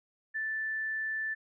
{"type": "tone", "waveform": "sine", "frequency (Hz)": 1760, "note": "A6", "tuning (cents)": 0, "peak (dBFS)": -31, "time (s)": [0.34, 1.35], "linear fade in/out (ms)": 20, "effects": []}